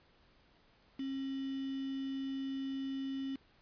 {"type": "tone with quantisation", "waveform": "sine", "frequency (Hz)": 270, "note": "C#4", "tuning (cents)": -45, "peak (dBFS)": -36, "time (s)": [0.99, 3.36], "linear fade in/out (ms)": 5, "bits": 8, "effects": ["pink hiss -67 dBFS RMS until 3.61 s", "resampled to 11025 Hz"]}